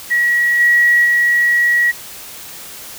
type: tone with level steps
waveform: sine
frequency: 1917 Hz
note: A#6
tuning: 48 cents sharp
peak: -11 / -8 / -10 dBFS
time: 0.1-1.92 s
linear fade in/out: 20 ms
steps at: 0.59 / 1.04 s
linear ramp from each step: 20 ms
effects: white hiss -33 dBFS RMS until 2.98 s